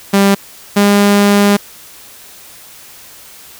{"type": "tone pair in turn", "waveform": "sawtooth", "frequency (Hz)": [198.2, 202.9], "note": ["G3", "G#3"], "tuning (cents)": [19, -40], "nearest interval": "unison", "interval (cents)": 41, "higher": "second", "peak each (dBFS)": -3, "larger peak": "neither", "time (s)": [[0.13, 0.35], [0.76, 1.57]], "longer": "second", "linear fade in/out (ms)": 10, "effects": ["white hiss -37 dBFS RMS until 3.59 s"]}